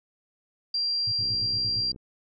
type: tone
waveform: sine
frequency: 4744 Hz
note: D8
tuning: 17 cents sharp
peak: -24 dBFS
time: 0.74-1.92 s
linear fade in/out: 5 ms
type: tone bursts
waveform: sine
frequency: 110.2 Hz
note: A2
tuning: 3 cents sharp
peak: -33 dBFS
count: 7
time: 1.07-1.81 s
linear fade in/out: 5 ms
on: 50 ms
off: 65 ms
type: click train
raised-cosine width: 3 ms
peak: -33 dBFS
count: 49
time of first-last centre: 1.21-1.961 s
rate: 63.9 Hz
effects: none